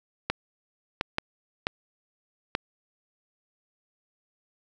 clicks, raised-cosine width 0.3 ms, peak -9 dBFS, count 5, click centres 0.3 / 1.011 / 1.184 / 1.669 / 2.551 s, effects none

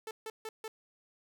sawtooth tone bursts, 440 Hz, A4, in tune, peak -35 dBFS, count 4, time 0.07-0.68 s, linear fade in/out 2 ms, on 40 ms, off 150 ms, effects none

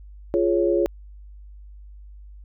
sine chord, Db major, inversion first, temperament just, 346.5 / 415.8 / 554.4 Hz, F4 / Ab4 / Db5, -14 / +2 / 0 cents, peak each -20 / -23 / -23 dBFS, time 0.34-0.86 s, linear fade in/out 0 ms, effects added 50 Hz sine -40 dBFS peak until 2.44 s

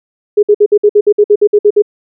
sine tone bursts, 415.3 Hz, G#4, in tune, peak -3 dBFS, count 13, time 0.37-1.822 s, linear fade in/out 10 ms, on 60 ms, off 56 ms, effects none

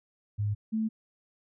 sine tone pair in turn, 103.83 / 220 Hz, G#2 / A3, 0 / 0 cents, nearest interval octave + minor second, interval 1300 cents, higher second, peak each -26 dBFS, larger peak neither, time 0.38-0.55 / 0.72-0.89 s, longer neither, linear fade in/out 20 ms, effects none

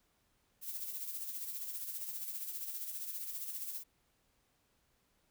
violet noise with tremolo, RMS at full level -40 dBFS, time 0.61-3.84 s, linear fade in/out 50 ms, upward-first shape sine, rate 15 Hz, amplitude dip 50%, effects pink hiss -75 dBFS RMS until 5.3 s

